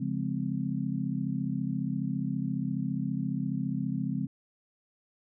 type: chord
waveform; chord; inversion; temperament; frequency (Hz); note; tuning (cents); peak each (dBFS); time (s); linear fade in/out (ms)
sine; Db major seventh; none; just; 138.59 / 173.24 / 207.9 / 259.9; Db3 / F3 / Ab3 / C4; 0 / -14 / +2 / -11; -34; 0-4.27; 10
effects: none